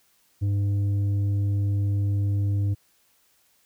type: tone with tanh clipping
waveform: triangle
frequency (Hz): 100.4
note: G2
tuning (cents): +42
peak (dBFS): -22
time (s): 0.41-2.75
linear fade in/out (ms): 20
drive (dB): 10
effects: white hiss -64 dBFS RMS until 3.65 s